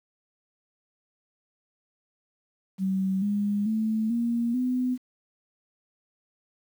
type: tone with pitch steps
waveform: sine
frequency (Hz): 190.8 / 204.5 / 219.2 / 234.9 / 251.8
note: G3 / G#3 / A3 / A#3 / B3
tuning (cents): -47 / -26 / -6 / +13 / +34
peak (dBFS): -23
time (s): 2.78-4.98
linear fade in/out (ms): 50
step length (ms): 440
effects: 9-bit